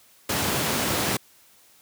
pink high-pass noise, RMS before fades -25 dBFS, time 0.29-1.17 s, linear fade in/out 5 ms, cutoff 100 Hz, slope 12 dB/octave, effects white hiss -56 dBFS RMS until 1.81 s + high-pass 60 Hz 12 dB/octave

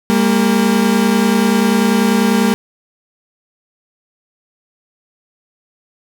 35% pulse tone pair together, 200 / 230.2 Hz, G3 / A#3, +35 / -22 cents, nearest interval major second, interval 243 cents, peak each -12 dBFS, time 0.1-2.54 s, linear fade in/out 0 ms, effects none

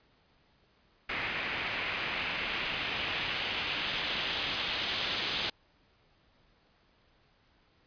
white noise with low-pass filter sweep, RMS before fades -34 dBFS, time 1.09-5.5 s, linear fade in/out 5 ms, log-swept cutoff 2300 to 3600 Hz, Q 2.2, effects pink hiss -67 dBFS RMS until 7.86 s + resampled to 11025 Hz

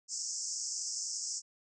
pink band-pass noise, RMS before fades -38 dBFS, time 0.08-1.42 s, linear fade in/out 50 ms, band 5100 to 7900 Hz, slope 96 dB/octave, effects none

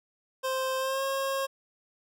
25% pulse tone with pitch glide, 523.3 to 541.4 Hz, C5 to C#5, 0 to -41 cents, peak -24 dBFS, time 0.43-1.47 s, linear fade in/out 20 ms, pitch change +59 cents, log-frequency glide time 0.78-1.03 s, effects none

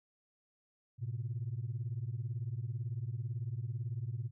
sine beating tone pair, 110 / 128 Hz, A2 / C3, 0 / -38 cents, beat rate 18 Hz, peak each -37 / -38 dBFS, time 0.98-4.31 s, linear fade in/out 50 ms, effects tanh soft clip ceiling -30 dBFS

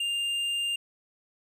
sine tone with hard clipping, 2801 Hz, F7, 4 cents sharp, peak -28 dBFS, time 0-0.76 s, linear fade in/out 5 ms, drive 6 dB, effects none

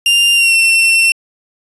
40% pulse tone with pitch glide, 2794 to 2705 Hz, F7 to E7, 0 to +44 cents, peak -7 dBFS, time 0.06-1.12 s, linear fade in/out 2 ms, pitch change -56 cents, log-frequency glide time 0.34-0.55 s, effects resampled to 24000 Hz

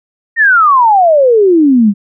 sine exponential sweep, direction down, 1878 to 193.4 Hz, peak -4 dBFS, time 0.36-1.94 s, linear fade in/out 50 ms, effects none

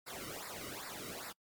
pink noise with flanger, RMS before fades -45 dBFS, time 0.06-1.33 s, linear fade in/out 20 ms, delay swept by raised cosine 0.31 to 1.21 ms, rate 2.5 Hz, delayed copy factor -0.95, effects noise-tail reverb RT60 0.1 s tail -26 dB re dry + MP3 96 kbps

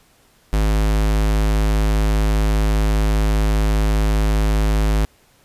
square tone, 52.5 Hz, G#1, 19 cents sharp, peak -15 dBFS, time 0.53-5.05 s, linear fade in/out 0 ms, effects pink hiss -55 dBFS RMS until 5.44 s + resampled to 32000 Hz

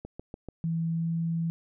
click train, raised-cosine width 2 ms, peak -25 dBFS, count 4, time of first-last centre 0.05-0.487 s, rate 6.87 Hz
sine tone with pitch glide, 164.81 to 165.86 Hz, E3 to E3, 0 to +11 cents, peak -26 dBFS, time 0.64-1.5 s, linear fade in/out 0 ms, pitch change +11 cents, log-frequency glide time 0.91-1.08 s
effects none

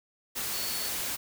sine tone in noise, 4435 Hz, C#8, in tune, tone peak -37 dBFS, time 0.52-0.9 s, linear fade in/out 20 ms, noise white, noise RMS -33 dBFS, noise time 0.35-1.17 s, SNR -7 dB, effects none

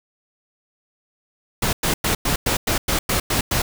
pink noise bursts, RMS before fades -20 dBFS, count 10, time 1.62-3.62 s, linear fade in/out 5 ms, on 110 ms, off 100 ms, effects none

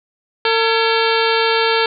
harmonic tone with a mistuned harmonic, 452.3 Hz, A4, 48 cents sharp, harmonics 1 / 2 / 3 / 4 / 5 / 6 / 7 / 8 / 9 / 10, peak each -17 / -20 / -22 / -23 / -24 / -25 / -25 / -26 / -27 / -27 dBFS, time 0.45-1.86 s, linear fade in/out 2 ms, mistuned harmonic 4, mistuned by -120 cents, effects none

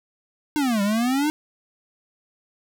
square exponential two-way sweep, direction down then up, 310.5 to 196 to 310.5 Hz, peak -20 dBFS, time 0.56-1.3 s, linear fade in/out 0 ms, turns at 0.82 s, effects none

